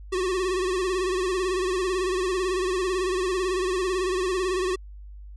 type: tone with vibrato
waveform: square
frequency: 370 Hz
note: F#4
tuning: in tune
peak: -24 dBFS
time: 0.12-4.76 s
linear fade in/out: 10 ms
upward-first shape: sine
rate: 18 Hz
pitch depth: 72 cents each way
effects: added 50 Hz sine -39 dBFS peak until 5.36 s + resampled to 22050 Hz

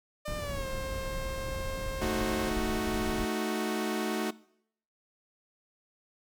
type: tone with pitch glide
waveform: sawtooth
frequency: 600 to 531.5 Hz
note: D5 to C5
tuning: +37 to +27 cents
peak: -32 dBFS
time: 0.25-2.5 s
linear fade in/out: 10 ms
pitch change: -210 cents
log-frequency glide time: 0.37-0.66 s
type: noise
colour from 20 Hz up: brown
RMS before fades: -37 dBFS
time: 0.28-3.25 s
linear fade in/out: 0 ms
type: chord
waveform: sawtooth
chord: D# diminished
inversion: second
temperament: equal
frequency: 220 / 311.1 / 370 Hz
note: A3 / D#4 / F#4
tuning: 0 / 0 / 0 cents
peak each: -30 / -32 / -29 dBFS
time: 2.01-4.31 s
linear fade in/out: 10 ms
effects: noise-tail reverb RT60 0.7 s tail -21 dB re dry

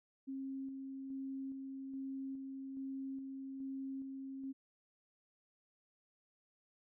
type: tone with tremolo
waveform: sine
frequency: 268.8 Hz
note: C4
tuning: 47 cents sharp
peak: -40 dBFS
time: 0.27-4.53 s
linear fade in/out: 20 ms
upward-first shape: square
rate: 1.2 Hz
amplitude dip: 30%
effects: none

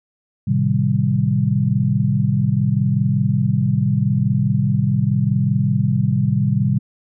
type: chord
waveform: sine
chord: A half-diminished seventh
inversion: none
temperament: equal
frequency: 110 / 130.81 / 155.56 / 196 Hz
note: A2 / C3 / Eb3 / G3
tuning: 0 / 0 / 0 / 0 cents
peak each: -21 / -18 / -22 / -20 dBFS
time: 0.47-6.79 s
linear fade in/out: 10 ms
effects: none

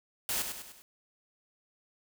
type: noise with echo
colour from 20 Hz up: white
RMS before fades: -32 dBFS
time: 0.29-0.42 s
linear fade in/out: 0 ms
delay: 100 ms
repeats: 4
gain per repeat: -6 dB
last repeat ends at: 0.82 s
effects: none

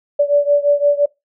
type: beating tone pair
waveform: sine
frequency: 576 / 581.8 Hz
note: D5 / D5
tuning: -34 / -16 cents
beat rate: 5.8 Hz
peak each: -13 / -15 dBFS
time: 0.19-1.06 s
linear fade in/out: 10 ms
effects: noise-tail reverb RT60 0.2 s tail -23 dB re dry

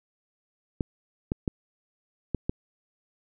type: clicks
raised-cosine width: 3 ms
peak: -13 dBFS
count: 5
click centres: 0.808 / 1.319 / 1.478 / 2.347 / 2.495 s
effects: none

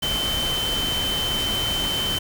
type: tone in noise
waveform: sine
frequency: 3076 Hz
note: G7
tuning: 33 cents flat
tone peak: -23 dBFS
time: 0.02-2.19 s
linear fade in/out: 10 ms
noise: pink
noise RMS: -28 dBFS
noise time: 0.02-2.19 s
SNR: +2 dB
effects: none

